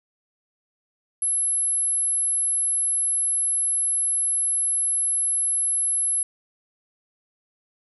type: tone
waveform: sine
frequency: 11030 Hz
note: F9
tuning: 23 cents flat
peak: -20 dBFS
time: 1.22-6.23 s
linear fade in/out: 2 ms
effects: none